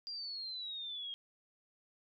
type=exponential sweep; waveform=sine; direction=down; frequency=4829 to 3232 Hz; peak=-40 dBFS; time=0.07-1.14 s; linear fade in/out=0 ms; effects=none